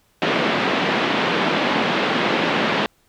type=band-pass noise; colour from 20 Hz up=pink; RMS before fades=-20 dBFS; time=0.22-2.86 s; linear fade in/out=0 ms; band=190 to 3500 Hz; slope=24 dB/octave; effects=pink hiss -61 dBFS RMS until 3.08 s